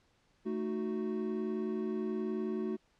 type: chord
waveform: triangle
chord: D# diminished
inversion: second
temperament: equal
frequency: 220 / 311.1 / 370 Hz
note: A3 / D#4 / F#4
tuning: 0 / 0 / 0 cents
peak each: -34 / -39 / -34 dBFS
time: 0.45-2.77 s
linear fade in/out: 20 ms
effects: pink hiss -71 dBFS RMS until 2.99 s + low-pass 6000 Hz 12 dB/octave